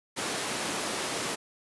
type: high-pass noise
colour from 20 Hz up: pink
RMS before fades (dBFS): -32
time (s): 0.16-1.36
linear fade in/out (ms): 20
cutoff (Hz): 250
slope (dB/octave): 12
effects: resampled to 24000 Hz

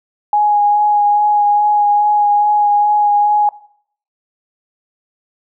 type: tone with vibrato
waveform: sine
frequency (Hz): 830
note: G#5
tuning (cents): -1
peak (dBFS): -9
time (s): 0.33-3.49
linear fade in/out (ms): 2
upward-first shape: sine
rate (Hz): 2.4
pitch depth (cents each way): 14
effects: noise-tail reverb RT60 0.6 s tail -19 dB re dry

